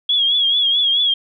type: tone with vibrato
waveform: sine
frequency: 3322 Hz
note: G#7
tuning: in tune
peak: -13 dBFS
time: 0.09-1.14 s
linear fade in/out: 5 ms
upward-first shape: triangle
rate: 4.6 Hz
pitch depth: 78 cents each way
effects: none